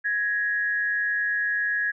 sine tone pair together, 1664.6 / 1874 Hz, G#6 / A#6, +4 / +9 cents, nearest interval major second, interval 205 cents, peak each -23 / -30 dBFS, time 0.04-1.92 s, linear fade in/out 20 ms, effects none

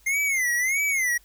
square tone with vibrato, 2093 Hz, C7, in tune, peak -22 dBFS, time 0.06-1.18 s, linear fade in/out 10 ms, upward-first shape sine, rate 1.6 Hz, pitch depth 160 cents each way, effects added 50 Hz sine -57 dBFS peak until 1.24 s + white hiss -59 dBFS RMS until 1.24 s

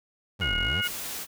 30% pulse exponential two-way sweep, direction down then up, 111.4 to 35.15 to 111.4 Hz, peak -27 dBFS, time 0.39-0.82 s, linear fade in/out 20 ms, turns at 0.56 s
harmonic tone, 721 Hz, F#5, 45 cents flat, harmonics 2 / 3 / 4, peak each -29 / -33 / -28 dBFS, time 0.41-0.88 s, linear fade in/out 10 ms
white noise, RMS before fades -35 dBFS, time 0.81-1.27 s, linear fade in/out 50 ms
effects none

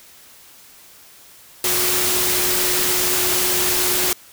sine tone in noise, 363 Hz, F#4, 33 cents flat, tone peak -27 dBFS, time 1.64-4.13 s, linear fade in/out 2 ms, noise white, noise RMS -19 dBFS, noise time 1.64-4.13 s, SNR -11 dB, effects white hiss -46 dBFS RMS until 4.32 s

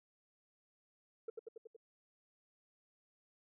sine tone with echo, 451.2 Hz, A4, 44 cents sharp, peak -37 dBFS, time 1.28-1.3 s, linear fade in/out 5 ms, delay 93 ms, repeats 5, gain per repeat -3 dB, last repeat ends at 1.765 s, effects tanh soft clip ceiling -38 dBFS

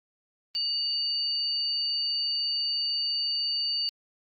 sine tone pair together, 2870 / 4573 Hz, F7 / D8, +47 / -47 cents, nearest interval minor sixth, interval 806 cents, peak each -37 / -26 dBFS, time 0.55-3.89 s, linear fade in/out 0 ms, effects Opus 32 kbps

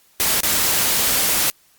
white noise with dropouts, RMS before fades -18 dBFS, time 0.2-1.5 s, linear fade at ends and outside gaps 0 ms, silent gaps 0.405-0.433 s, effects white hiss -56 dBFS RMS until 1.78 s + Opus 48 kbps

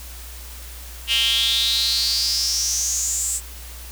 square tone with high-pass filter sweep, 123.47 Hz, B2, in tune, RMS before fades -21 dBFS, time 1.07-3.41 s, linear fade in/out 50 ms, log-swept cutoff 2900 to 8000 Hz, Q 7.8, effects added 60 Hz sine -36 dBFS peak until 3.91 s + white hiss -40 dBFS RMS until 3.91 s

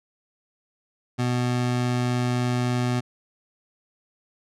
25% pulse tone, 123.47 Hz, B2, in tune, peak -18 dBFS, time 1.18-3.01 s, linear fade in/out 20 ms, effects low-pass 8000 Hz 12 dB/octave

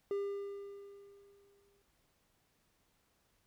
triangle tone with exponential decay, 400.5 Hz, G4, 37 cents sharp, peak -30 dBFS, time 0.11-1.82 s, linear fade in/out 1 ms, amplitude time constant 370 ms, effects pink hiss -75 dBFS RMS until 3.46 s

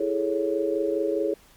sine chord, A major seventh, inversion second, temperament equal, 329.6 / 415.3 / 440 / 554.4 Hz, E4 / G#4 / A4 / C#5, 0 / 0 / 0 / 0 cents, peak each -28 / -26 / -30 / -28 dBFS, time 0-1.34 s, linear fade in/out 5 ms, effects pink hiss -55 dBFS RMS until 1.56 s + MP3 96 kbps

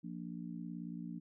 harmonic tone, 58.27 Hz, A#1, in tune, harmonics 3 / 4 / 5, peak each -44 / -46 / -48 dBFS, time 0.03-1.2 s, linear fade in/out 20 ms, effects none

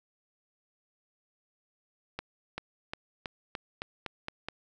accelerating click train, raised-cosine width 0.3 ms, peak -19 dBFS, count 9, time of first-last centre 2.19-4.486 s, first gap 390 ms, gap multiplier 0.91, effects none

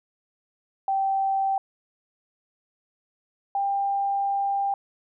sine tone pair in turn, 778 / 794.8 Hz, G5 / G5, -13 / +24 cents, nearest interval unison, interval 37 cents, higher second, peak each -21 / -22 dBFS, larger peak first, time 0.88-1.58 / 3.55-4.74 s, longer second, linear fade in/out 2 ms, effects none

